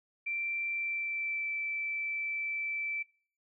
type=tone with pitch glide; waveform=sine; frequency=2351 to 2325 Hz; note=D7 to D7; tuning=+1 to -18 cents; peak=-32 dBFS; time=0.26-3.03 s; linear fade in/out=10 ms; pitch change=-19 cents; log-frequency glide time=0.7-1.49 s; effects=noise-tail reverb RT60 0.5 s tail -23 dB re dry